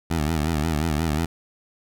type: tone with vibrato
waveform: 15% pulse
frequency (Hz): 78.3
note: D#2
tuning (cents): +11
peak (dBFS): -15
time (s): 0.1-1.26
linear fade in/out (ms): 10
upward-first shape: sine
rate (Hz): 5.6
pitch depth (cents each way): 120
effects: none